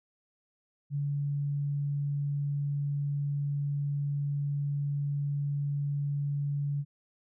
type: tone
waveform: sine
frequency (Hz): 143.1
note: D3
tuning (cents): -45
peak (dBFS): -28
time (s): 0.9-6.85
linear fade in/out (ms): 50
effects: none